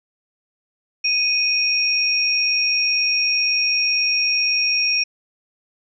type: tone pair together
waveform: sine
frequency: 2487 / 5575 Hz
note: D#7 / F8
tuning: -1 / -4 cents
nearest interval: octave + major second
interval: 1397 cents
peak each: -19 dBFS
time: 1.04-5.04 s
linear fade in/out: 10 ms
effects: none